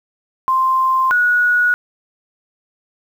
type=tone pair in turn; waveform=sine; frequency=1046.5 / 1459.6 Hz; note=C6 / F#6; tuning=0 / -24 cents; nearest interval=tritone; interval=576 cents; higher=second; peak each=-12 / -11 dBFS; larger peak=second; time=0.48-1.11 / 1.11-1.74 s; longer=neither; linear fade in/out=0 ms; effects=7-bit